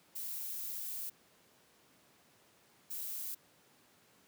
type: noise bursts at uneven times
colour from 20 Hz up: violet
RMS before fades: -41 dBFS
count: 2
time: 0.15-1.1 / 2.9-3.35 s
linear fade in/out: 10 ms
effects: pink hiss -66 dBFS RMS until 4.27 s + high-pass 150 Hz 12 dB/octave